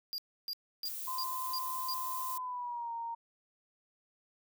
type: tone bursts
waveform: square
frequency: 4810 Hz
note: D8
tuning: 41 cents sharp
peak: -36 dBFS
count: 6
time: 0.13-1.936 s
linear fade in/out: 0 ms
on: 51 ms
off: 300 ms
type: noise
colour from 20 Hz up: violet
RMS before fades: -41 dBFS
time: 0.85-2.38 s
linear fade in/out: 5 ms
type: tone with pitch glide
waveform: sine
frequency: 1029 to 927.4 Hz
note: C6 to A#5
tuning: -29 to -9 cents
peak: -36 dBFS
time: 1.07-3.15 s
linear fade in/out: 10 ms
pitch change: -180 cents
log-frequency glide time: 2.32-2.92 s
effects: none